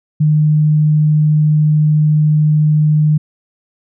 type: tone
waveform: sine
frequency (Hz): 152.3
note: D#3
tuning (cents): -37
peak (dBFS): -8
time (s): 0.2-3.18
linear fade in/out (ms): 10
effects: none